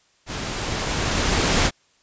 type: noise with level ramp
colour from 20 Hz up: pink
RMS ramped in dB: -30 to -17 dBFS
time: 0.26-1.71 s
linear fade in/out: 50 ms
effects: white hiss -61 dBFS RMS until 2.02 s + resampled to 16000 Hz